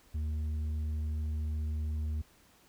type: tone with tanh clipping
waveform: sine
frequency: 76.9 Hz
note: D#2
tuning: 20 cents flat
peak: -32 dBFS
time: 0.14-2.22 s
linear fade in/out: 10 ms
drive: 5 dB
effects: pink hiss -63 dBFS RMS until 2.68 s